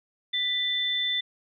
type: tone pair together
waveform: sine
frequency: 1982 / 3532 Hz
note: B6 / A7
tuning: +6 / +6 cents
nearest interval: minor seventh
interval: 1000 cents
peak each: -31 / -25 dBFS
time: 0.33-1.21 s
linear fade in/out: 10 ms
effects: none